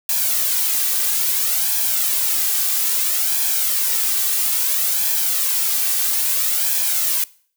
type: noise with flanger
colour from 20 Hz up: blue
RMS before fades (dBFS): -19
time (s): 0.09-7.24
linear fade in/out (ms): 2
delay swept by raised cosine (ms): 1.2 to 2.6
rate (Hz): 0.6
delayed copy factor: +0.6
effects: noise-tail reverb RT60 0.5 s tail -22 dB re dry